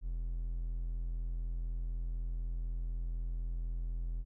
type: tone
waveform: triangle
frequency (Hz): 42.02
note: E1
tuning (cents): +34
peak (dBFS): -32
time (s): 0.01-4.25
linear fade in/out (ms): 50
effects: none